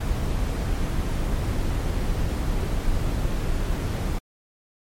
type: noise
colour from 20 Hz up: brown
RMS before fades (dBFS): -24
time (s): 0-4.19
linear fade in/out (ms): 10
effects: MP3 64 kbps